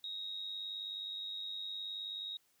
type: tone with amplitude modulation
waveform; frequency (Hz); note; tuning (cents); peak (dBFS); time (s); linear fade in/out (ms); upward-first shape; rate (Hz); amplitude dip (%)
sine; 3768; A#7; +18; -37; 0.04-2.37; 2; sine; 99.2; 55
effects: white hiss -73 dBFS RMS until 2.6 s